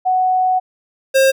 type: tone pair in turn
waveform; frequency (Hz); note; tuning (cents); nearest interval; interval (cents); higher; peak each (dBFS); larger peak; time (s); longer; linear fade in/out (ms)
sine / square; 742 / 534.7; F#5 / C5; +5 / +37; tritone; 568; first; -12 / -10; second; 0.05-0.6 / 1.14-1.32; first; 20
effects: none